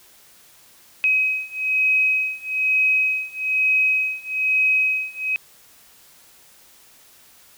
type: beating tone pair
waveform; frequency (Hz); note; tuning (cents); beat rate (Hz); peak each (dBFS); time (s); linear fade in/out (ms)
sine; 2535 / 2536.1; D#7 / D#7; +32 / +32; 1.1; -21 / -20; 1.04-5.36; 0
effects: white hiss -51 dBFS RMS until 7.57 s